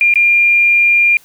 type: tone with dropouts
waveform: sine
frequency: 2400 Hz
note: D7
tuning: 37 cents sharp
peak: -7 dBFS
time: 0.01-1.17 s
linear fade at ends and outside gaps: 1 ms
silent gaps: 0.139-0.157 s
effects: white hiss -47 dBFS RMS until 1.24 s